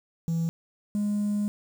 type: tone pair in turn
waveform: triangle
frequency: 165.3 / 206.8 Hz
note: E3 / G#3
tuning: +5 / -7 cents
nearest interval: major third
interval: 388 cents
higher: second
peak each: -21 dBFS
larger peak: neither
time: 0.28-0.49 / 0.95-1.48 s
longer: second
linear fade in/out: 0 ms
effects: tanh soft clip ceiling -19 dBFS + 8-bit